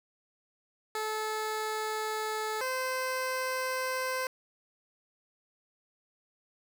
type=tone pair in turn; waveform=15% pulse; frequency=433.3 / 516.3 Hz; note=A4 / C5; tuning=-27 / -23 cents; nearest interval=minor third; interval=304 cents; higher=second; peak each=-25 / -24 dBFS; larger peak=second; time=0.95-2.61 / 2.61-4.27 s; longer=neither; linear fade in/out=2 ms; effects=none